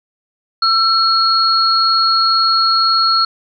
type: tone pair together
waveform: sine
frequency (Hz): 1339 / 4318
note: E6 / C#8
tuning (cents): +27 / -46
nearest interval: octave + minor sixth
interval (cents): 2027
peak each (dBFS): -13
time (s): 0.62-3.25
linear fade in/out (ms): 5
effects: none